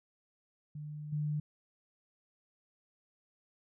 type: tone with level steps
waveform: sine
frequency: 149.8 Hz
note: D3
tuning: 35 cents sharp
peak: -40 / -31 dBFS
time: 0.75-1.4 s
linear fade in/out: 5 ms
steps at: 1.12 s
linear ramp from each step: 10 ms
effects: none